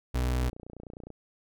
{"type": "tone", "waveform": "35% pulse", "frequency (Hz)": 62.3, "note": "B1", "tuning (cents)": 16, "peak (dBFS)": -24, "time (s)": [0.14, 0.5], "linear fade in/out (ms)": 10}
{"type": "click train", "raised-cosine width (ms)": 2, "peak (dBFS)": -30, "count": 21, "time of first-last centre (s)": [0.43, 1.103], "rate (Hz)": 29.7}
{"effects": []}